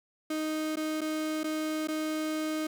35% pulse tone with dropouts, 311.1 Hz, D#4, in tune, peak -28 dBFS, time 0.3-2.67 s, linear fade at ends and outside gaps 5 ms, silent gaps 0.758-0.769 / 1.009-1.014 / 1.434-1.441 / 1.874-1.884 s, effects none

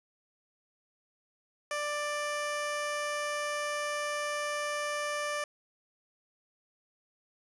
15% pulse tone, 590 Hz, D5, 8 cents sharp, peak -25 dBFS, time 1.71-5.44 s, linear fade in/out 2 ms, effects resampled to 24000 Hz + 10-bit

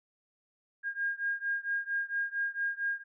sine beating tone pair, 1618 / 1622.4 Hz, G#6 / G#6, -46 / -41 cents, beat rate 4.4 Hz, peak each -33 / -34 dBFS, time 0.83-3.04 s, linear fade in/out 50 ms, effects none

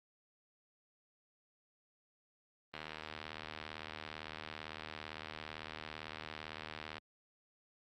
click train, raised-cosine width 0.3 ms, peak -27 dBFS, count 331, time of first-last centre 2.74-6.982 s, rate 77.8 Hz, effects high-pass 60 Hz 12 dB/octave + Opus 24 kbps

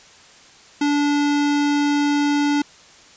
square tone, 290 Hz, D4, 22 cents flat, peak -17 dBFS, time 0.81-2.62 s, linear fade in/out 5 ms, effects white hiss -47 dBFS RMS until 3.16 s + resampled to 16000 Hz

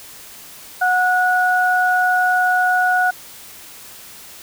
sine tone pair together, 732.4 / 1463 Hz, F#5 / F#6, -18 / -20 cents, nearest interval octave, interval 1198 cents, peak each -16 dBFS, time 0.81-3.11 s, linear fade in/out 10 ms, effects white hiss -39 dBFS RMS until 4.42 s

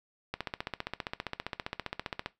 click train, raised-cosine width 0.3 ms, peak -17 dBFS, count 30, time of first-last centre 0.34-2.261 s, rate 15.1 Hz, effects noise-tail reverb RT60 0.2 s tail -18 dB re dry

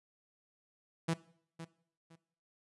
sawtooth tone with echo, 164.81 Hz, E3, in tune, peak -26 dBFS, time 1.08-1.14 s, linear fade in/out 10 ms, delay 510 ms, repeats 2, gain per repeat -13 dB, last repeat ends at 2.16 s, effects noise-tail reverb RT60 0.6 s tail -19 dB re dry + resampled to 24000 Hz

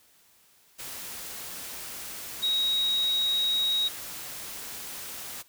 sine tone in noise, 3800 Hz, A#7, 33 cents sharp, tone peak -23 dBFS, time 2.42-3.89 s, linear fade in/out 20 ms, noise white, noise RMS -39 dBFS, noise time 0.78-5.43 s, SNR +13 dB, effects white hiss -61 dBFS RMS until 5.48 s

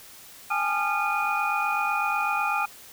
sine tone cluster, 804 / 852 / 1214 / 1385 / 2458 Hz, G5 / G#5 / D#6 / F6 / D#7, +44 / +44 / -43 / -15 / -22 cents, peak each -29 dBFS, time 0.5-2.66 s, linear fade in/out 10 ms, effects tanh soft clip ceiling -12 dBFS + white hiss -47 dBFS RMS until 2.92 s

